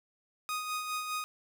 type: tone with tremolo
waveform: sawtooth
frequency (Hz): 1244.5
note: D#6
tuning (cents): 0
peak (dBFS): -28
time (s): 0.49-1.24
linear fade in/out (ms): 0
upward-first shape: sine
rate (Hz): 4.9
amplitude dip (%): 45
effects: 11-bit